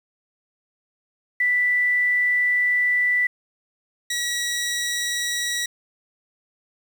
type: tone pair in turn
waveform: sine / 15% pulse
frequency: 1975.5 / 1922.6 Hz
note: B6 / B6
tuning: 0 / -47 cents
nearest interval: unison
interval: 47 cents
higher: first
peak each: -17 dBFS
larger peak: neither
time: 1.4-3.27 / 4.1-5.66 s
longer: first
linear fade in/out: 5 ms
effects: 8-bit